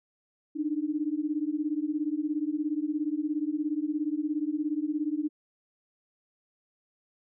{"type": "beating tone pair", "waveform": "sine", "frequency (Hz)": [293.7, 310.7], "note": ["D4", "D#4"], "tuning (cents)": [0, -2], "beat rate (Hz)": 17, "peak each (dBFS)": -30, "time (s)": [0.55, 5.29], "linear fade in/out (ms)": 20, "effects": []}